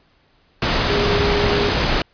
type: tone in noise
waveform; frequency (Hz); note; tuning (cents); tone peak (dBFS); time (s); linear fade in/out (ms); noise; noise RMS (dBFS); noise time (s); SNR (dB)
sine; 409; G#4; -26; -19; 0.9-1.69; 2; pink; -18; 0.62-2.02; -4
effects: pink hiss -58 dBFS RMS until 2.13 s + resampled to 11025 Hz